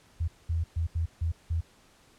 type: tone bursts at uneven times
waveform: sine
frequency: 82.41 Hz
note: E2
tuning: in tune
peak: -25 dBFS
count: 6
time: 0.2-0.28 / 0.49-0.64 / 0.76-0.87 / 0.95-1.06 / 1.21-1.32 / 1.5-1.61 s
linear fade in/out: 10 ms
effects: pink hiss -60 dBFS RMS until 2.18 s + low-pass 10000 Hz 12 dB/octave